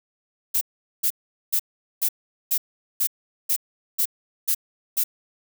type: noise bursts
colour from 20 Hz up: violet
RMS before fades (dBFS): -21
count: 10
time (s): 0.54-5.04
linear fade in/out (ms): 10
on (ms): 72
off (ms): 420
effects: none